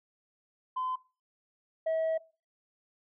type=tone pair in turn; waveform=sine; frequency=1023 / 644.4 Hz; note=C6 / E5; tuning=-39 / -39 cents; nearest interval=minor sixth; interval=800 cents; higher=first; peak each=-29 / -24 dBFS; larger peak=second; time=0.76-0.96 / 1.86-2.18 s; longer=second; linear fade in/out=10 ms; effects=noise-tail reverb RT60 0.3 s tail -20 dB re dry + tanh soft clip ceiling -26 dBFS